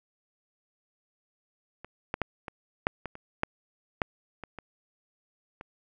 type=clicks; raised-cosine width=0.5 ms; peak=-27 / -14 / -12 / -22 / -8 / -20 / -28 / -10 / -10 / -24 / -25 / -26 dBFS; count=12; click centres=1.846 / 2.141 / 2.217 / 2.482 / 2.869 / 3.057 / 3.154 / 3.434 / 4.018 / 4.437 / 4.587 / 5.611 s; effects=none